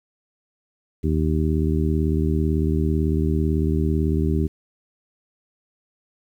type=harmonic tone; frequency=78 Hz; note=D#2; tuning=5 cents sharp; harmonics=1 / 2 / 3 / 4 / 5; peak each=-21 / -24 / -26 / -27 / -28 dBFS; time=1.03-4.48 s; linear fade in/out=20 ms; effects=9-bit